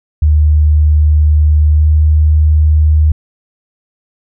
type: tone with pitch glide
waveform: sine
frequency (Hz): 75.8 to 76.77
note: D#2 to D#2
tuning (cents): -45 to -23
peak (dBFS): -5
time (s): 0.22-3.12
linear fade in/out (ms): 5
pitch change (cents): +22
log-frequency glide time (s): 1.76-1.84
effects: none